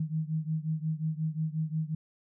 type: beating tone pair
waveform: sine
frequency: 155.56 / 161.16 Hz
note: D#3 / E3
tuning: 0 / -39 cents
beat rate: 5.6 Hz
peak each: -31 / -33 dBFS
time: 0-1.95 s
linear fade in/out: 5 ms
effects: none